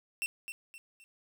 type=tone with echo; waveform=45% pulse; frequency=2697 Hz; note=E7; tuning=39 cents sharp; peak=-31 dBFS; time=0.22-0.26 s; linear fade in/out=0 ms; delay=260 ms; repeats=3; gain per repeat=-8 dB; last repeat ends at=1.04 s; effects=12-bit